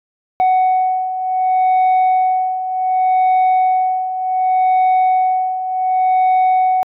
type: beating tone pair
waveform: sine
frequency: 744 / 744.67 Hz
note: F#5 / F#5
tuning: +9 / +11 cents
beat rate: 0.67 Hz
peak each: -16 / -11 dBFS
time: 0.4-6.83 s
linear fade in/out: 0 ms
effects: tanh soft clip ceiling -9 dBFS